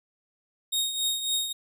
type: tone with tremolo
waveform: sawtooth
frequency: 3729 Hz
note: A#7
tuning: in tune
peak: -20 dBFS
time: 0.72-1.53 s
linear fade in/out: 10 ms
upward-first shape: triangle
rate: 3.6 Hz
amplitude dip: 65%
effects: none